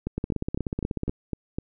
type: two click trains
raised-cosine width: 3 ms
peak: -15 / -14 dBFS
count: 7 / 16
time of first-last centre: 0.07-1.585 / 0.18-1.095 s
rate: 3.96 / 16.4 Hz
effects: none